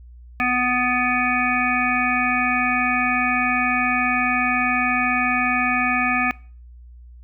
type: harmonic tone with a mistuned harmonic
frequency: 248.2 Hz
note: B3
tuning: 9 cents sharp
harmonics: 1 / 3 / 5 / 7 / 9 / 10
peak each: -25 / -25 / -25 / -25 / -25 / -25 dBFS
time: 0.4-6.31 s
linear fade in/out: 0 ms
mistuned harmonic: 9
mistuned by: +18 cents
effects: noise-tail reverb RT60 0.4 s tail -22 dB re dry + added 60 Hz sine -40 dBFS peak until 7.23 s